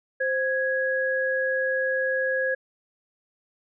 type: tone pair together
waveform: sine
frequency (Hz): 523.3 / 1661.4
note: C5 / G#6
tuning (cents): 0 / 0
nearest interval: octave + minor sixth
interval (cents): 2000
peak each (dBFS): -25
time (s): 0.2-2.55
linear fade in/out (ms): 10
effects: none